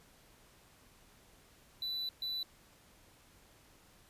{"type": "tone bursts at uneven times", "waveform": "triangle", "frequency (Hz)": 3978, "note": "B7", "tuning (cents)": 12, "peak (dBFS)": -34, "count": 2, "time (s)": [[1.82, 2.09], [2.22, 2.43]], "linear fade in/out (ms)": 2, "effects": ["pink hiss -63 dBFS RMS until 4.09 s", "resampled to 32000 Hz"]}